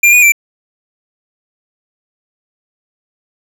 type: tone with pitch steps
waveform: square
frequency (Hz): 2390 / 2461 / 2346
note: D7 / D#7 / D7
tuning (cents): +30 / -20 / -2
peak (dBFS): -5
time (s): 0.03-0.321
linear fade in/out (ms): 5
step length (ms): 97
effects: none